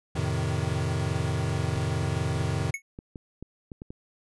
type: chord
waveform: square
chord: F dominant seventh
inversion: none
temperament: equal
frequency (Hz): 87.31 / 110 / 130.81 / 155.56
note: F2 / A2 / C3 / Eb3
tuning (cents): 0 / 0 / 0 / 0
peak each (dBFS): -32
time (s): 0.15-2.71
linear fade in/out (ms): 10
type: clicks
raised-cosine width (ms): 3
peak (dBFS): -26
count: 11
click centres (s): 1.762 / 2.03 / 2.358 / 2.414 / 2.609 / 2.989 / 3.158 / 3.426 / 3.718 / 3.819 / 3.905
type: tone with exponential decay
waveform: square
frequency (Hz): 2207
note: C#7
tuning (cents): -8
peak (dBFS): -26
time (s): 2.74-2.82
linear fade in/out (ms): 2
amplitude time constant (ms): 17
effects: resampled to 24000 Hz